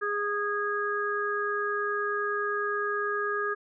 harmonic tone, 412.1 Hz, G#4, 13 cents flat, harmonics 1 / 3 / 4, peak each -31 / -31 / -31 dBFS, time 0.01-3.55 s, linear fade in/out 20 ms, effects none

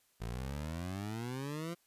20% pulse exponential sweep, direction up, 55 to 174.9 Hz, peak -33 dBFS, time 0.2-1.75 s, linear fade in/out 20 ms, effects white hiss -72 dBFS RMS until 1.86 s + resampled to 32000 Hz

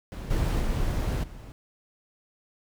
brown noise with level steps, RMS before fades -35 / -25 / -27 / -42 dBFS, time 0.12-1.52 s, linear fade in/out 0 ms, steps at 0.3 / 0.6 / 1.23 s, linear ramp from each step 10 ms, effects none

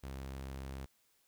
sawtooth tone, 67 Hz, C2, 42 cents sharp, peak -38 dBFS, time 0.03-0.86 s, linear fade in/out 10 ms, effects white hiss -73 dBFS RMS until 1.27 s

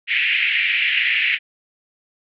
white band-pass noise, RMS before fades -19 dBFS, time 0.07-1.39 s, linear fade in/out 50 ms, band 1900 to 2800 Hz, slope 48 dB/octave, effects none

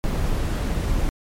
brown noise, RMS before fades -22 dBFS, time 0.04-1.09 s, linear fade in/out 0 ms, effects MP3 64 kbps

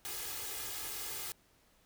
white noise with comb filter, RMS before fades -41 dBFS, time 0.05-1.32 s, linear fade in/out 0 ms, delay 2.4 ms, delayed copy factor +0.75, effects pink hiss -68 dBFS RMS until 1.85 s

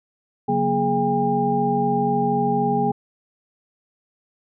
sine tone cluster, 140.2 / 184.2 / 237 / 418.5 / 803 Hz, C#3 / F#3 / A#3 / G#4 / G5, +20 / -7 / +29 / +13 / +41 cents, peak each -28 / -27 / -24 / -24 / -21 dBFS, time 0.48-2.92 s, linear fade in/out 10 ms, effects none

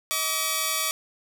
5% pulse tone pair together, 634.3 / 1148 Hz, D#5 / D6, +33 / -40 cents, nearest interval minor seventh, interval 1027 cents, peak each -19 / -13 dBFS, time 0.11-0.91 s, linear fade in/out 0 ms, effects none

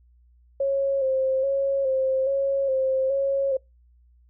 sine tone with vibrato, 538 Hz, C5, 48 cents sharp, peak -20 dBFS, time 0.6-3.57 s, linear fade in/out 5 ms, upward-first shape square, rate 1.2 Hz, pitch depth 34 cents each way, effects noise-tail reverb RT60 0.2 s tail -25 dB re dry + added 60 Hz sine -54 dBFS peak until 4.29 s

